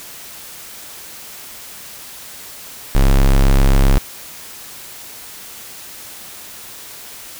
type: tone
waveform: square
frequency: 33.79 Hz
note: C#1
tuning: 43 cents flat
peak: -9 dBFS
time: 2.95-3.98 s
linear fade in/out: 0 ms
effects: white hiss -35 dBFS RMS until 7.39 s